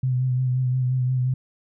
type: tone with vibrato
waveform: sine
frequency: 127.6 Hz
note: C3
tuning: 43 cents flat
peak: -19 dBFS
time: 0.03-1.34 s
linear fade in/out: 5 ms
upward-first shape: sine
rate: 5.7 Hz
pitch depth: 31 cents each way
effects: none